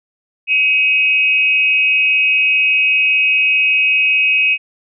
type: tone with amplitude modulation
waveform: sine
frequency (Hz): 2536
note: D#7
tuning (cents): +32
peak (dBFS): -7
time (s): 0.47-4.58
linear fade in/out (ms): 50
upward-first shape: sine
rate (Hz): 275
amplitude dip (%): 70
effects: none